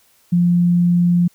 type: tone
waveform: sine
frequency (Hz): 174.7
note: F3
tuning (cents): +1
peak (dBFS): -11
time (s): 0.32-1.28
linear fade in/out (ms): 10
effects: white hiss -56 dBFS RMS until 1.34 s